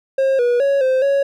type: tone with pitch steps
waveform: triangle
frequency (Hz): 536 / 483.7 / 556 / 520 / 556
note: C5 / B4 / C#5 / C5 / C#5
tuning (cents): +42 / -36 / +5 / -11 / +5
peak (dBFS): -11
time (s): 0.18-1.23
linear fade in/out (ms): 5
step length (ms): 210
effects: none